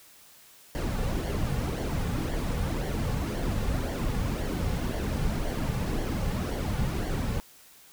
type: noise with flanger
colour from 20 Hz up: brown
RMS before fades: -29 dBFS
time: 0.75-7.4 s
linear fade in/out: 0 ms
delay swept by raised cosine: 0.78 to 3.18 ms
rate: 1.9 Hz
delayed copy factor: -0.55
effects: white hiss -54 dBFS RMS until 7.92 s